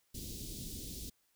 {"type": "band-stop noise", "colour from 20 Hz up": "pink", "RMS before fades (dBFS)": -44, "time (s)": [0.14, 1.1], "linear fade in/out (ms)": 10, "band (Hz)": [360, 3800], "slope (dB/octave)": 24, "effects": ["white hiss -75 dBFS RMS until 1.35 s"]}